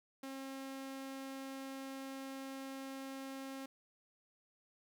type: tone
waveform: sawtooth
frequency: 269 Hz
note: C4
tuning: 48 cents sharp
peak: -40 dBFS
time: 0.23-3.66 s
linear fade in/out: 5 ms
effects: 13-bit